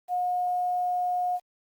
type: tone with quantisation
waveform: sine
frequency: 720 Hz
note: F#5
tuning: 47 cents flat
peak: -24 dBFS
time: 0.08-1.4 s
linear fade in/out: 50 ms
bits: 9
effects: Opus 32 kbps